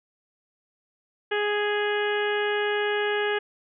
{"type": "harmonic tone", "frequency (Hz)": 415.3, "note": "G#4", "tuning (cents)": 0, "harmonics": [1, 2, 3, 4, 5, 6, 7, 8], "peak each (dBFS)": [-25, -32, -37, -29, -36, -38, -35, -43], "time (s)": [1.31, 3.39], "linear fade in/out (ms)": 10, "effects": []}